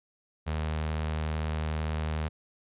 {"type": "tone with notch filter", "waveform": "sawtooth", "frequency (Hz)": 77.78, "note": "D#2", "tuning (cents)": 0, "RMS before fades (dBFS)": -31, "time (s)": [0.46, 2.29], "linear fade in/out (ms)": 20, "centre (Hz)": 310, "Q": 1.9, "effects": ["resampled to 8000 Hz"]}